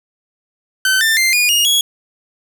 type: tone with pitch steps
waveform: sawtooth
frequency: 1530 / 1788.2 / 2090 / 2443 / 2855 / 3337 Hz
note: G6 / A6 / C7 / D#7 / F7 / G#7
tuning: -42 / +28 / -2 / -32 / +37 / +8 cents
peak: -8 dBFS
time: 0.85-1.81 s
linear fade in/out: 2 ms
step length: 160 ms
effects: 7-bit